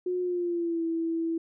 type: tone with pitch glide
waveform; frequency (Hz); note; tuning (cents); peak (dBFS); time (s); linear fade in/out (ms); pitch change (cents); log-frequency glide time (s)
sine; 361.5 to 329.6; F#4 to E4; -40 to 0; -26; 0.06-1.38; 5; -160; 0.21-0.84
effects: none